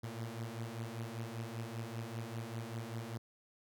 sawtooth beating tone pair, 111.9 / 117 Hz, A2 / A#2, +30 / +7 cents, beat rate 5.1 Hz, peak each -40 / -39 dBFS, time 0.03-3.18 s, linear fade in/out 10 ms, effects none

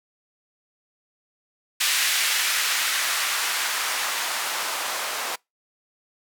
blue noise with band-pass filter sweep, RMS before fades -25 dBFS, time 1.8-5.36 s, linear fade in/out 10 ms, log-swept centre 2200 to 760 Hz, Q 1, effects noise-tail reverb RT60 0.2 s tail -26 dB re dry

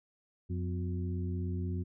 harmonic tone with a mistuned harmonic, 90 Hz, F#2, 47 cents flat, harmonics 1 / 2 / 3 / 4, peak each -33 / -39 / -43 / -45 dBFS, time 0.49-1.84 s, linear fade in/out 20 ms, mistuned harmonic 3, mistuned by -88 cents, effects none

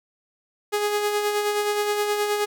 sawtooth tone with tremolo, 415.3 Hz, G#4, in tune, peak -16 dBFS, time 0.72-2.46 s, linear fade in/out 20 ms, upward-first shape sine, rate 9.5 Hz, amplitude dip 40%, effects none

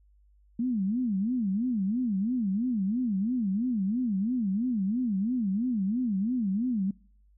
sine tone with vibrato, 220 Hz, A3, in tune, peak -25 dBFS, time 0.59-6.91 s, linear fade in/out 5 ms, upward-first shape sine, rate 3 Hz, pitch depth 270 cents each way, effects noise-tail reverb RT60 0.6 s tail -26 dB re dry + added 50 Hz sine -58 dBFS peak until 7.37 s

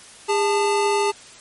square tone pair together, 406.3 / 880 Hz, G#4 / A5, -38 / 0 cents, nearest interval octave + minor second, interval 1338 cents, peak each -20 / -22 dBFS, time 0.28-1.12 s, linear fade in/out 20 ms, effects white hiss -44 dBFS RMS until 1.4 s + MP3 48 kbps

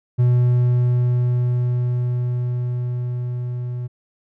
triangle tone with level ramp, 123 Hz, B2, 7 cents flat, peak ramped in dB -10 to -22 dBFS, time 0.18-3.88 s, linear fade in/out 20 ms, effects none

